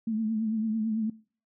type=tone with vibrato; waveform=sine; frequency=220 Hz; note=A3; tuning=in tune; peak=-26 dBFS; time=0.07-1.1 s; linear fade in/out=5 ms; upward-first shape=triangle; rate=9 Hz; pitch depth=73 cents each way; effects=noise-tail reverb RT60 0.4 s tail -20 dB re dry